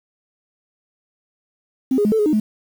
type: tone with pitch steps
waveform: sine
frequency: 261.4 / 413.2 / 210.9 / 441.1 / 418.1 / 306.5 / 214.3 Hz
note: C4 / G#4 / G#3 / A4 / G#4 / D#4 / A3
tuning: -1 / -9 / +27 / +4 / +12 / -26 / -45 cents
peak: -13 dBFS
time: 1.91-2.4 s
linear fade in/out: 5 ms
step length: 70 ms
effects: tanh soft clip ceiling -9 dBFS + 7-bit